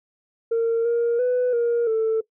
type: tone with pitch steps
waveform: sine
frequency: 459.1 / 469.7 / 497.7 / 471.6 / 443.9 Hz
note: A#4 / A#4 / B4 / A#4 / A4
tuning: -26 / +13 / +13 / +20 / +15 cents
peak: -16 dBFS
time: 0.51-2.21 s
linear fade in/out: 10 ms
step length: 340 ms
effects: noise-tail reverb RT60 0.1 s tail -20 dB re dry + tanh soft clip ceiling -16 dBFS